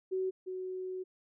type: tone pair in turn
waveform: sine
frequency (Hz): 375.8 / 371.5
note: F#4 / F#4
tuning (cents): +27 / +7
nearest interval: unison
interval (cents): 20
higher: first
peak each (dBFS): -30 / -36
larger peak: first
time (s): 0.11-0.31 / 0.46-1.04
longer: second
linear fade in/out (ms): 20
effects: none